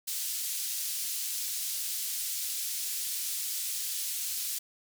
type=band-pass noise; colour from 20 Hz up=white; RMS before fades=-34 dBFS; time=0.07-4.59 s; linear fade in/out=10 ms; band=3900 to 16000 Hz; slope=12 dB/octave; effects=none